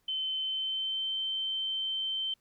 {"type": "tone with pitch glide", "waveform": "sine", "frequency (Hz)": [3071, 3103], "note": ["G7", "G7"], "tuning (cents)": [-36, -18], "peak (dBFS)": -30, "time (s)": [0.08, 2.34], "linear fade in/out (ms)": 5, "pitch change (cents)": 18, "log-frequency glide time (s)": [0.41, 1.1], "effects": ["pink hiss -73 dBFS RMS until 2.4 s"]}